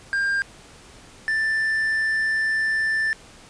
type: tone pair in turn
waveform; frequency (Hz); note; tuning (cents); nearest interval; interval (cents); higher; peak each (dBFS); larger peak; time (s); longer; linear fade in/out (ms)
triangle; 1599 / 1770.4; G6 / A6; +34 / +10; major second; 176; second; -18; neither; 0.13-0.42 / 1.28-3.13; second; 0
effects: pink hiss -47 dBFS RMS until 3.49 s + resampled to 22050 Hz